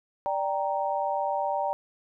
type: chord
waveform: sine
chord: G minor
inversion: second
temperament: equal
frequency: 587.3 / 784 / 932.3 Hz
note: D5 / G5 / Bb5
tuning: 0 / 0 / 0 cents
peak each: -30 / -29 / -30 dBFS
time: 0.26-1.73 s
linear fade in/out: 0 ms
effects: none